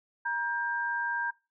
sine tone pair together, 946 / 1591 Hz, A#5 / G6, +25 / +25 cents, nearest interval major sixth, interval 900 cents, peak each -32 / -30 dBFS, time 0.25-1.31 s, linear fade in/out 10 ms, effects noise-tail reverb RT60 0.3 s tail -24 dB re dry

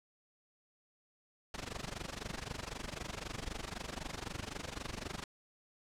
pink noise with amplitude modulation, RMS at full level -39 dBFS, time 1.54-5.24 s, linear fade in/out 2 ms, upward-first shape sine, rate 23.9 Hz, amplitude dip 90%, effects low-pass 7000 Hz 12 dB/octave

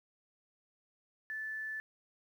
sine tone with quantisation, 1749 Hz, A6, 11 cents flat, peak -37 dBFS, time 1.3-1.8 s, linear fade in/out 0 ms, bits 11, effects none

